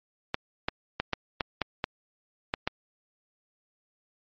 clicks, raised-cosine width 0.3 ms, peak -10 dBFS, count 9, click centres 0.344 / 0.685 / 1 / 1.133 / 1.408 / 1.617 / 1.841 / 2.539 / 2.675 s, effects low-pass 5000 Hz 12 dB/octave + MP3 32 kbps

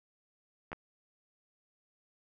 clicks, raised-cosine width 0.5 ms, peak -25 dBFS, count 2, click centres 0.718 / 0.73 s, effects none

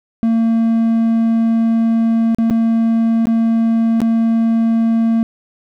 triangle tone with dropouts, 227.4 Hz, A#3, 43 cents flat, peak -9 dBFS, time 0.23-5.23 s, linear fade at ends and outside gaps 0 ms, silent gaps 2.347-2.385 / 2.5-2.508 / 3.255-3.27 / 4.004-4.017 s, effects none

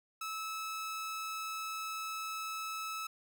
sawtooth tone, 1302 Hz, E6, 22 cents flat, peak -34 dBFS, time 0.21-3.07 s, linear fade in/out 5 ms, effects none

